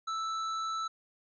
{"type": "tone with tanh clipping", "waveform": "sine", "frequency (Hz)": 1318.5, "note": "E6", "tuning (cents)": 0, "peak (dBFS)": -34, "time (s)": [0.07, 0.88], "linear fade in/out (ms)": 10, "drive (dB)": 14, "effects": ["resampled to 16000 Hz"]}